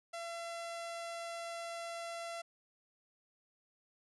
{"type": "tone", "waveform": "sawtooth", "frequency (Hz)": 677, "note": "E5", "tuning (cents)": 46, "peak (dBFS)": -37, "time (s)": [0.13, 2.42], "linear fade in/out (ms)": 10, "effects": ["resampled to 24000 Hz", "13-bit"]}